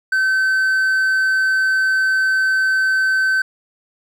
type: tone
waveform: triangle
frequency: 1536 Hz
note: G6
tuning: 36 cents flat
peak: -12 dBFS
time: 0.12-3.42 s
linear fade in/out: 5 ms
effects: none